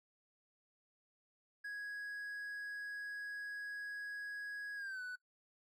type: tone with pitch glide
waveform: triangle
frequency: 1661.2 to 1488.5 Hz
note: G#6 to F#6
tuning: 0 to +10 cents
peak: -40 dBFS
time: 1.64-5.16 s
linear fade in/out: 10 ms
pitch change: -190 cents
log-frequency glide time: 4.76-5.02 s
effects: noise-tail reverb RT60 0.1 s tail -21 dB re dry + AAC 64 kbps